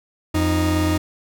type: tone pair together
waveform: 40% pulse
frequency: 86.92 / 310 Hz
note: F2 / D#4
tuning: -8 / -6 cents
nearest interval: octave + minor seventh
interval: 2202 cents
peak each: -19 dBFS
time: 0.34-0.98 s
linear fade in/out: 10 ms
effects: none